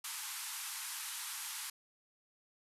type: band-pass noise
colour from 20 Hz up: white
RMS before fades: -43 dBFS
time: 0.04-1.7 s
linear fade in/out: 5 ms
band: 830 to 13000 Hz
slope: 96 dB/octave
effects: none